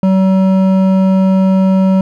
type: tone with hard clipping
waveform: sine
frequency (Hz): 190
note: F#3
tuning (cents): +46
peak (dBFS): -9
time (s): 0.03-2.01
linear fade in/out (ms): 2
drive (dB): 10
effects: none